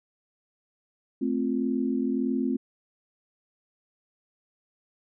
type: chord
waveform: sine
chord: F major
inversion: first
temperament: equal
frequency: 220 / 261.6 / 349.2 Hz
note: A3 / C4 / F4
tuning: 0 / 0 / 0 cents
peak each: -29 / -26 / -32 dBFS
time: 1.21-2.57 s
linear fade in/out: 10 ms
effects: none